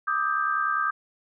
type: tone cluster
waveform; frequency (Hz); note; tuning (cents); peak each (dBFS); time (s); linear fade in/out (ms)
sine; 1189 / 1259 / 1583; D6 / D#6 / G6; +21 / +20 / +17; -27; 0.07-0.91; 10
effects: none